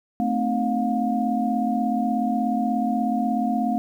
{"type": "tone cluster", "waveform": "sine", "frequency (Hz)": [221.5, 258.1, 305.7, 711], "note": ["A3", "C4", "D#4", "F5"], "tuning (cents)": [12, -23, -30, 31], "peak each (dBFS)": [-24, -25, -33, -25], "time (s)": [0.2, 3.78], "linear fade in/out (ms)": 0, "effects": ["9-bit"]}